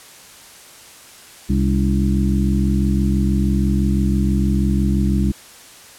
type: harmonic tone with a mistuned harmonic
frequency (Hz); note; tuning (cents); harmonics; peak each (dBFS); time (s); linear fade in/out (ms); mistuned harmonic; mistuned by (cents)
66.1; C2; +18; 1 / 2 / 3 / 4 / 5; -18 / -22 / -18 / -26 / -27; 1.49-5.32; 10; 4; +120
effects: white hiss -42 dBFS RMS until 5.98 s + low-pass 11000 Hz 12 dB/octave